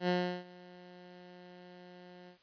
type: tone with ADSR envelope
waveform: 15% pulse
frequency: 179.1 Hz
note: F3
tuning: 44 cents sharp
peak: -21 dBFS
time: 0-2.38 s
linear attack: 86 ms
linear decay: 350 ms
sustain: -24 dB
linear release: 95 ms
effects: white hiss -66 dBFS RMS until 2.42 s + resampled to 11025 Hz